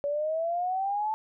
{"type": "exponential sweep", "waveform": "sine", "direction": "up", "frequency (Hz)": [566, 880], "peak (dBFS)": -26, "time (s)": [0.04, 1.14], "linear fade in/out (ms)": 0, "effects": []}